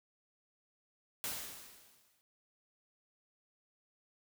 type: noise with exponential decay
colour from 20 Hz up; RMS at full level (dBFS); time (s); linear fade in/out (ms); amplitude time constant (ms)
white; -37; 1.24-2.21; 0; 210
effects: none